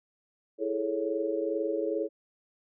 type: chord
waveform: sine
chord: A major seventh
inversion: second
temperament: equal with one note detuned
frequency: 329.6 / 417.7 / 440 / 554.4 Hz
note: E4 / G#4 / A4 / C#5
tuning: 0 / +10 / 0 / 0 cents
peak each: -33 dBFS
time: 0.58-2.09 s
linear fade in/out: 50 ms
effects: none